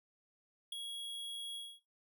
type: tone with ADSR envelope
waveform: square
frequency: 3319 Hz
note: G#7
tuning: 2 cents flat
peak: -36 dBFS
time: 0.72-1.8 s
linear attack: 6 ms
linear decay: 6 ms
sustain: -6 dB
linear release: 240 ms
effects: noise-tail reverb RT60 0.3 s tail -19 dB re dry